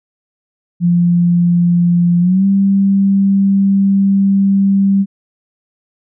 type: tone with pitch glide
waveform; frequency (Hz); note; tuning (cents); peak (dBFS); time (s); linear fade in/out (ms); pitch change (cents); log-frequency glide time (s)
sine; 173.9 to 196.33; F3 to G3; -7 to +3; -8; 0.8-5.06; 50; +210; 2.2-2.45
effects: none